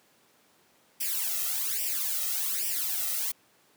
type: noise with flanger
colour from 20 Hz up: blue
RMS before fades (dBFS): -30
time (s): 1-3.32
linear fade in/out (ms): 10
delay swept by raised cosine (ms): 0.37 to 1.57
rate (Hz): 1.2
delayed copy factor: +0.9
effects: pink hiss -63 dBFS RMS until 3.76 s + high-pass 200 Hz 12 dB/octave